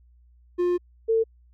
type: tone pair in turn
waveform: triangle / sine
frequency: 354.2 / 449.1 Hz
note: F4 / A4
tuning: +24 / +35 cents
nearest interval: major third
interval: 411 cents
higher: second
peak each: -18 dBFS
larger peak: neither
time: 0.58-0.78 / 1.08-1.24 s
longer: first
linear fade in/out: 20 ms
effects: added 60 Hz sine -53 dBFS peak until 1.53 s